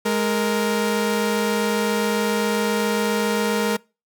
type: tone pair together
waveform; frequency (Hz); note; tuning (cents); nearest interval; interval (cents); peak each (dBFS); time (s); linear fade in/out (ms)
sawtooth; 209.4 / 466.2; G#3 / A#4; +15 / 0; octave + major second; 1385; -18; 0.05-3.77; 10
effects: noise-tail reverb RT60 0.3 s tail -25 dB re dry